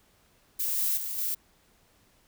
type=noise with level steps; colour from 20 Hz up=violet; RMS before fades=-29 / -27 / -34 / -30 dBFS; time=0.59-1.35 s; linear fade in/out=10 ms; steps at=0.78 / 0.97 / 1.18 s; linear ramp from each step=5 ms; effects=pink hiss -64 dBFS RMS until 2.27 s